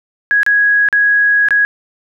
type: tone with dropouts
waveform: sine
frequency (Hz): 1661.2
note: G#6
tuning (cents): 0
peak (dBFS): -8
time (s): 0.31-1.65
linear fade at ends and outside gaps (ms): 0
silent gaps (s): 0.432-0.464 / 0.887-0.927 / 1.486-1.507
effects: none